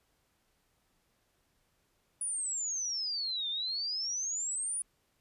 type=exponential two-way sweep; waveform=sine; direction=down then up; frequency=9860 to 3544 to 9860 Hz; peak=-32 dBFS; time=2.21-4.82 s; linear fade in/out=2 ms; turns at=3.49 s; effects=pink hiss -74 dBFS RMS until 5.2 s + resampled to 32000 Hz